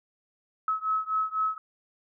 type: beating tone pair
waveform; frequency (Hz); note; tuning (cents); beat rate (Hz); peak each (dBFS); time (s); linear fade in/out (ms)
sine; 1287 / 1291; E6 / E6; -42 / -37; 4; -28 / -29; 0.68-1.58; 2
effects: none